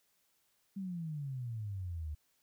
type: exponential sweep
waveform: sine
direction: down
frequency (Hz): 199.7 to 73.2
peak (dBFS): -37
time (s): 0.76-2.15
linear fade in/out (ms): 10
effects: white hiss -75 dBFS RMS until 2.42 s